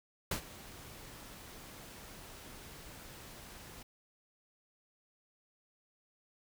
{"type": "noise with ADSR envelope", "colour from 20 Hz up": "pink", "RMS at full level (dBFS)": -34, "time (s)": [0.31, 3.83], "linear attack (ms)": 5, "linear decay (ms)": 91, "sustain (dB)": -17, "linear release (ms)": 6, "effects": []}